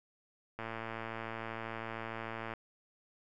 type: click train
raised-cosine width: 0.5 ms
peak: -25 dBFS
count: 221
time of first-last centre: 0.59-2.537 s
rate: 113 Hz
effects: none